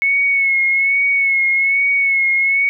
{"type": "tone with vibrato", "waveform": "sine", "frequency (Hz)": 2196, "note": "C#7", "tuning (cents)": -17, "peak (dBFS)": -12, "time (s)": [0.02, 2.69], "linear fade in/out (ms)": 0, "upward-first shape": "sine", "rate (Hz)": 1.2, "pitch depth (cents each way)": 36, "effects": []}